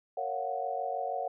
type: chord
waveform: sine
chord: Gb major seventh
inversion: first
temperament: just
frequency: 462.5 / 555 / 693.7 / 740 Hz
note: Bb4 / Db5 / F5 / Gb5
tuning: -14 / +2 / -12 / 0 cents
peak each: -40 / -37 / -37 / -34 dBFS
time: 0.17-1.28 s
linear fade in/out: 5 ms
effects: none